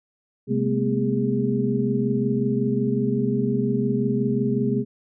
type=tone cluster; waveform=sine; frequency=130.9 / 205.1 / 224.6 / 250.2 / 407.9 Hz; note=C3 / G#3 / A3 / B3 / G#4; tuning=+1 / -21 / +36 / +23 / -31 cents; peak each=-26 dBFS; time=0.47-4.85 s; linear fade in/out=50 ms; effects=none